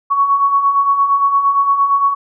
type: beating tone pair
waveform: sine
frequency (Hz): 1108.7 / 1117.4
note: C#6 / C#6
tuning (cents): 0 / +13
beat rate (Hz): 8.7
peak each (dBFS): -19 / -11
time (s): 0.1-2.15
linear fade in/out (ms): 20
effects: none